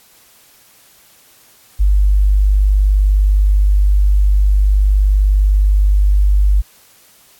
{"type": "tone", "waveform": "sine", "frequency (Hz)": 49.78, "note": "G1", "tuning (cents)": 27, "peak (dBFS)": -8, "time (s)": [1.79, 6.62], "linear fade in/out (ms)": 20, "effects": ["white hiss -48 dBFS RMS until 7.39 s", "AAC 64 kbps"]}